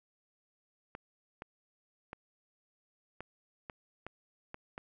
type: clicks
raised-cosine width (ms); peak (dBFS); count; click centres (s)
0.5; -27; 8; 0.951 / 1.421 / 2.131 / 3.206 / 3.698 / 4.066 / 4.544 / 4.779
effects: none